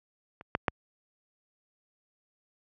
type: clicks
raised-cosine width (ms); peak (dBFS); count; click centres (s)
0.5; -29 / -11 / -8; 3; 0.411 / 0.551 / 0.682
effects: high-pass 60 Hz 12 dB/octave